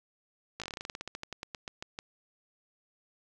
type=slowing click train; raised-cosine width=0.2 ms; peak=-21 dBFS; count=22; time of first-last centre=0.6-1.989 s; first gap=17 ms; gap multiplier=1.12; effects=none